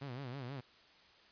sawtooth tone with vibrato, 130.81 Hz, C3, in tune, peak -38 dBFS, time 0.01-0.61 s, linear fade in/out 10 ms, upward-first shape sine, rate 6.2 Hz, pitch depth 150 cents each way, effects white hiss -63 dBFS RMS until 1.31 s + resampled to 11025 Hz

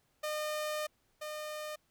sawtooth tone pair in turn, 608 / 608 Hz, D#5 / D#5, -40 / -40 cents, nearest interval unison, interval 0 cents, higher neither, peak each -30 / -35 dBFS, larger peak first, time 0.23-0.87 / 1.21-1.76 s, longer first, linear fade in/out 10 ms, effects pink hiss -74 dBFS RMS until 1.9 s

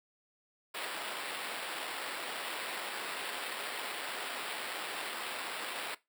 white noise with sample-and-hold, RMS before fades -39 dBFS, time 0.74-5.95 s, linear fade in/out 10 ms, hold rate 6300 Hz, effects noise-tail reverb RT60 0.2 s tail -19 dB re dry + high-pass 400 Hz 12 dB/octave

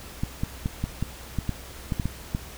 clicks, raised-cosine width 5 ms, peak -13 dBFS, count 11, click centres 0.235 / 0.435 / 0.659 / 0.84 / 1.026 / 1.387 / 1.493 / 1.922 / 1.998 / 2.056 / 2.349 s, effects added 63 Hz sine -44 dBFS peak until 2.57 s + pink hiss -43 dBFS RMS until 2.57 s

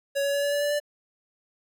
square tone with pitch steps, 559 / 563.5 / 568.1 / 572.7 / 577.4 / 582.1 / 586.8 Hz, C#5 / C#5 / C#5 / D5 / D5 / D5 / D5, +14 / +28 / +42 / -44 / -30 / -15 / -2 cents, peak -24 dBFS, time 0.15-0.801 s, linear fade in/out 20 ms, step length 93 ms, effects 11-bit

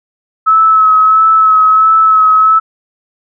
sine tone with vibrato, 1294 Hz, E6, 32 cents flat, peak -4 dBFS, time 0.46-2.6 s, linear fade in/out 20 ms, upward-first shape sine, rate 1.5 Hz, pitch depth 22 cents each way, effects none

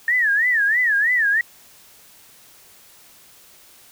sine tone with vibrato, 1802 Hz, A6, 41 cents sharp, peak -15 dBFS, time 0.08-1.41 s, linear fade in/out 2 ms, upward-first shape sine, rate 3.1 Hz, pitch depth 190 cents each way, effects white hiss -49 dBFS RMS until 3.91 s

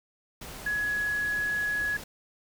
sine tone in noise, 1682 Hz, G#6, 22 cents sharp, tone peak -26 dBFS, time 0.66-1.97 s, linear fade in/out 5 ms, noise pink, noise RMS -42 dBFS, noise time 0.41-2.04 s, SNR +13 dB, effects none

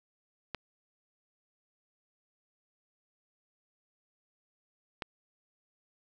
clicks, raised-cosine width 0.3 ms, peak -19 dBFS, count 2, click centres 0.547 / 5.022 s, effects none

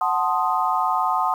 sine chord, F# diminished seventh, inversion none, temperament equal, 740 / 880 / 1046.5 / 1244.5 Hz, F#5 / A5 / C6 / Eb6, 0 / 0 / 0 / 0 cents, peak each -24 dBFS, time 0.01-1.34 s, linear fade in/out 2 ms, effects 8-bit

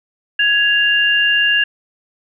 sine tone pair together, 1667.6 / 2794 Hz, G#6 / F7, +7 / 0 cents, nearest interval major sixth, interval 893 cents, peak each -14 dBFS, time 0.39-1.64 s, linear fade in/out 5 ms, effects none

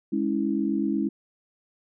sine chord, C# minor, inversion second, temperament equal with one note detuned, 207.7 / 277.2 / 325.7 Hz, G#3 / C#4 / E4, 0 / 0 / -21 cents, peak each -27 dBFS, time 0.12-1.09 s, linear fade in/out 10 ms, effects none

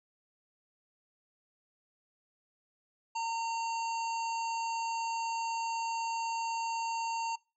harmonic tone, 916 Hz, A#5, 31 cents flat, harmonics 1 / 3 / 5 / 7 / 8, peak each -32 / -42 / -46 / -49 / -50 dBFS, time 3.15-7.36 s, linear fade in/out 10 ms, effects noise-tail reverb RT60 0.3 s tail -24 dB re dry

